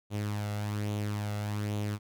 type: tone with flanger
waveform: sawtooth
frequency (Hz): 104.1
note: G#2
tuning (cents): +5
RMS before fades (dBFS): -33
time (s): 0.1-1.99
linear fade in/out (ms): 50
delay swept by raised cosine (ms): 0.29 to 1.49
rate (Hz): 1.2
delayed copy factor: +0.5
effects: none